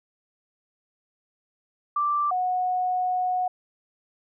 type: tone pair in turn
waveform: sine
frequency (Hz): 1174.7 / 732.1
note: D6 / F#5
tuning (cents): 0 / -19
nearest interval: minor sixth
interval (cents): 819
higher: first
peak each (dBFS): -21 / -22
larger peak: first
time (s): 1.96-2.31 / 2.31-3.48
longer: second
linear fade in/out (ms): 5
effects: none